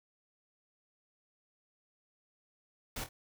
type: noise with echo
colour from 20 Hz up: pink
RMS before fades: -39 dBFS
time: 2.96-3.04 s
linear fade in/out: 5 ms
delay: 25 ms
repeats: 2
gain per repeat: -9 dB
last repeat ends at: 3.09 s
effects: none